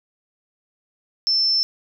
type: tone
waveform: sine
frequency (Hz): 5320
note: E8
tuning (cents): +15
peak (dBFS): -16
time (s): 1.27-1.63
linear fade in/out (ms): 0
effects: none